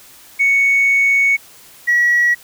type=tone pair in turn; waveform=sine; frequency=2221 / 1923.7 Hz; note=C#7 / B6; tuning=+3 / -46 cents; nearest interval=major second; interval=249 cents; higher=first; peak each=-9 dBFS; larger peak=neither; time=0.39-1.37 / 1.87-2.35 s; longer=first; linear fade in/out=20 ms; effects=tanh soft clip ceiling -7 dBFS + white hiss -43 dBFS RMS until 2.43 s